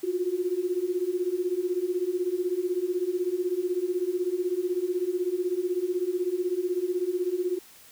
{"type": "beating tone pair", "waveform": "sine", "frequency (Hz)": [350.2, 366.2], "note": ["F4", "F#4"], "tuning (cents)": [5, -18], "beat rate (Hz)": 16, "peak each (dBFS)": [-29, -27], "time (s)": [0.03, 7.59], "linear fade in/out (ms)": 10, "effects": ["white hiss -52 dBFS RMS until 7.91 s"]}